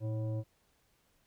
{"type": "tone with frequency modulation", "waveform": "sine", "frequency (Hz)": 112.9, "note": "A2", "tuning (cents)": 45, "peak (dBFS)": -32, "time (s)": [0, 0.44], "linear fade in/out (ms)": 50, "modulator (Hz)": 434, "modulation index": 0.54, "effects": ["pink hiss -72 dBFS RMS until 1.26 s"]}